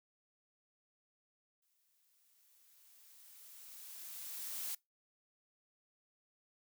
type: noise with exponential growth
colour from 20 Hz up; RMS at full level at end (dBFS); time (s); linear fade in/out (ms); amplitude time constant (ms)
blue; -40; 1.62-4.75; 5; 680
effects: noise-tail reverb RT60 0.2 s tail -24 dB re dry